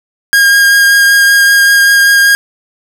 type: tone with vibrato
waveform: 45% pulse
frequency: 1622 Hz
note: G#6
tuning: 41 cents flat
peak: -4 dBFS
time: 0.33-2.35 s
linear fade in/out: 0 ms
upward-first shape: triangle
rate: 5.2 Hz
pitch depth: 11 cents each way
effects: none